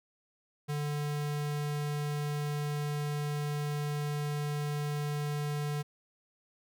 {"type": "tone", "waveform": "square", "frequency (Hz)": 147.2, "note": "D3", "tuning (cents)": 4, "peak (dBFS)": -32, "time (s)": [0.68, 5.83], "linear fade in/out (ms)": 20, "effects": []}